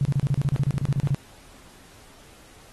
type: tone bursts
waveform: sine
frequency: 138.59 Hz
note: C#3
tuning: in tune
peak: -18 dBFS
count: 16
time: 0.01-1.146 s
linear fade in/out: 0 ms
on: 41 ms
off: 32 ms
effects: pink hiss -51 dBFS RMS until 2.72 s + AAC 32 kbps